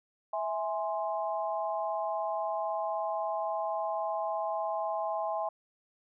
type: chord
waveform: sine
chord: E augmented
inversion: none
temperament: equal with one note detuned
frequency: 654.3 / 830.6 / 1046.5 Hz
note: E5 / G#5 / B#5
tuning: -13 / 0 / 0 cents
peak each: -33 / -34 / -37 dBFS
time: 0.33-5.49 s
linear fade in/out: 5 ms
effects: none